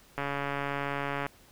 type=click train; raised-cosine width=0.5 ms; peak=-17 dBFS; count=154; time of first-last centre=0.18-1.265 s; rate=141 Hz; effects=pink hiss -58 dBFS RMS until 1.51 s